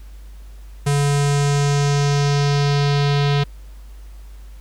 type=tone with low-pass filter sweep; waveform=square; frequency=142.9 Hz; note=D3; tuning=47 cents flat; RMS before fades=-17 dBFS; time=0.86-3.44 s; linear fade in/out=10 ms; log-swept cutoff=9200 to 3800 Hz; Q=2.3; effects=added 50 Hz sine -35 dBFS peak until 4.6 s + pink hiss -53 dBFS RMS until 4.6 s